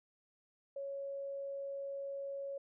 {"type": "tone", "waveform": "sine", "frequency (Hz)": 554.4, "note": "C#5", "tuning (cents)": 0, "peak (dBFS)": -39, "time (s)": [0.76, 2.58], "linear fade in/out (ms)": 5, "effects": []}